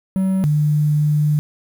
triangle / sine tone pair in turn, 190 / 149.64 Hz, F#3 / D3, +46 / +33 cents, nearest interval major third, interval 413 cents, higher first, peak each -13 dBFS, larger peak neither, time 0.16-0.44 / 0.44-1.39 s, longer second, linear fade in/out 0 ms, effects 7-bit

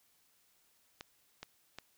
clicks, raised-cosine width 0.2 ms, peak -26 dBFS, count 3, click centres 1.009 / 1.43 / 1.786 s, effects white hiss -71 dBFS RMS until 1.97 s

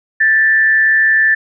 sine tone with frequency modulation, 1764 Hz, A6, 4 cents sharp, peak -8 dBFS, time 0.2-1.35 s, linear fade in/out 10 ms, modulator 146 Hz, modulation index 0.37, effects none

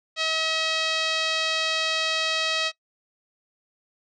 5% pulse tone with low-pass filter, 640 Hz, D#5, 49 cents sharp, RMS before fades -25 dBFS, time 0.16-2.72 s, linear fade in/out 50 ms, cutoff 4000 Hz, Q 1.7, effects noise-tail reverb RT60 0.1 s tail -20 dB re dry

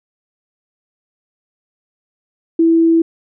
sine tone, 329.6 Hz, E4, in tune, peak -8 dBFS, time 2.59-3.02 s, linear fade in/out 5 ms, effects none

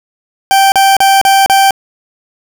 40% pulse tone bursts, 781 Hz, G5, 7 cents flat, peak -4 dBFS, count 5, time 0.51-1.708 s, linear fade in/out 0 ms, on 210 ms, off 37 ms, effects none

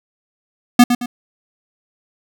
square tone with echo, 243.3 Hz, B3, 26 cents flat, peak -4 dBFS, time 0.79-0.84 s, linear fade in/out 5 ms, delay 110 ms, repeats 2, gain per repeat -9 dB, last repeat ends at 1.06 s, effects none

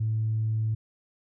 sine tone, 110 Hz, A2, in tune, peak -23 dBFS, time 0-0.75 s, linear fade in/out 10 ms, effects tanh soft clip ceiling -19 dBFS

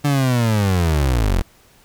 30% pulse linear sweep, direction down, 146.83 to 39.23 Hz, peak -12 dBFS, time 0.04-1.42 s, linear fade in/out 10 ms, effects pink hiss -52 dBFS RMS until 1.84 s

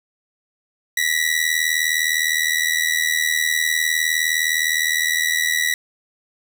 sawtooth ring-modulated tone, 1939 Hz, B6, 32 cents flat, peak -11 dBFS, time 0.97-5.74 s, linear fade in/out 2 ms, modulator 39.8 Hz, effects none

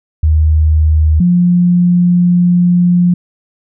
sine tone pair in turn, 77.78 / 176.54 Hz, D#2 / F3, 0 / +19 cents, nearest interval octave + major second, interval 1419 cents, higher second, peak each -6 dBFS, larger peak neither, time 0.23-1.2 / 1.2-3.14 s, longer second, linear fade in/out 5 ms, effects none

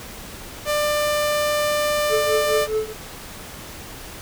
sawtooth tone, 595 Hz, D5, 22 cents sharp, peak -15 dBFS, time 0.65-2.68 s, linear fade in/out 50 ms
triangle tone with tremolo, 434.6 Hz, A4, 21 cents flat, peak -15 dBFS, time 2.09-2.94 s, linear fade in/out 50 ms, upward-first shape triangle, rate 4.8 Hz, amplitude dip 95%
effects pink hiss -37 dBFS RMS until 4.21 s

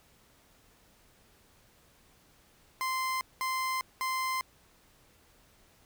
30% pulse tone bursts, 1040 Hz, C6, 11 cents flat, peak -27 dBFS, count 3, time 2.81-4.41 s, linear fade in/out 0 ms, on 400 ms, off 200 ms, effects pink hiss -63 dBFS RMS until 5.85 s

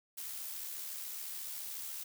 blue noise with amplitude modulation, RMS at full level -41 dBFS, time 0.17-2.04 s, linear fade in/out 10 ms, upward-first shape sine, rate 74 Hz, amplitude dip 35%, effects none

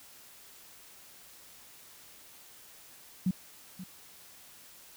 sine tone with echo, 185 Hz, F#3, in tune, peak -24 dBFS, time 3.26-3.31 s, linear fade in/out 5 ms, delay 530 ms, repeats 1, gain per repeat -15 dB, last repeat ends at 3.84 s, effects white hiss -54 dBFS RMS until 4.96 s

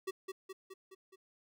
square tone with echo, 381 Hz, G4, 49 cents flat, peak -36 dBFS, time 0.07-0.11 s, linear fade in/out 10 ms, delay 210 ms, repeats 5, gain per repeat -4 dB, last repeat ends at 1.16 s, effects none

